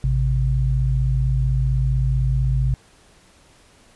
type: tone pair together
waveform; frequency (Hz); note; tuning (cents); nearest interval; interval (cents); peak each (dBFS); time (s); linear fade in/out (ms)
sine; 55.13 / 130.81; A1 / C3; +4 / 0; octave + minor third; 1496; -19; 0.04-2.74; 0
effects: pink hiss -53 dBFS RMS until 3.95 s + resampled to 24000 Hz